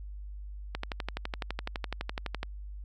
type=click train; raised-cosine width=0.3 ms; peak=-17 dBFS; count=21; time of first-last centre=0.75-2.431 s; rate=11.9 Hz; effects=added 50 Hz sine -39 dBFS peak until 2.84 s